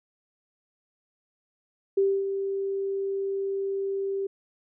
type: tone with ADSR envelope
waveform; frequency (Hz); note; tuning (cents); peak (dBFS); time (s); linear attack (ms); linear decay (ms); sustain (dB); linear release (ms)
sine; 392; G4; 0; -18; 1.97-4.27; 8; 260; -8; 7
effects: none